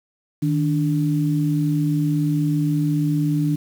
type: tone pair together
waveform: sine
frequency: 154.58 / 291.8 Hz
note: D#3 / D4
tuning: -11 / -11 cents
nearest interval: major seventh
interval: 1100 cents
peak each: -19 / -21 dBFS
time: 0.42-3.56 s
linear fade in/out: 10 ms
effects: 7-bit